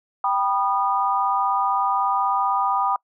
sine chord, G augmented, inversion none, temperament just, 784 / 980 / 1225 Hz, G5 / B5 / D#6, 0 / -14 / -27 cents, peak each -23 dBFS, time 0.24-2.96 s, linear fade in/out 2 ms, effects noise-tail reverb RT60 0.1 s tail -25 dB re dry

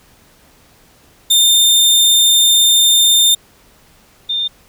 sawtooth / sine tone pair in turn, 3614 / 3614 Hz, A7 / A7, +46 / +46 cents, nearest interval unison, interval 0 cents, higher neither, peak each -5 / -15 dBFS, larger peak first, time 1.3-3.35 / 4.29-4.48 s, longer first, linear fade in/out 10 ms, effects pink hiss -49 dBFS RMS until 4.68 s

